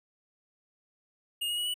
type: tone with pitch steps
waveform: square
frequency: 2846 / 2881 / 2916 / 2951 Hz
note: F7 / F#7 / F#7 / F#7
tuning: +32 / -47 / -26 / -5 cents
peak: -30 dBFS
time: 1.41-1.742 s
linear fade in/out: 10 ms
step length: 83 ms
effects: none